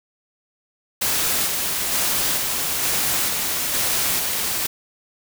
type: noise with tremolo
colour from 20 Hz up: white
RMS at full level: -21 dBFS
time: 1.01-4.67 s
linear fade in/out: 10 ms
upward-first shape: square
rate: 1.1 Hz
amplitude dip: 25%
effects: none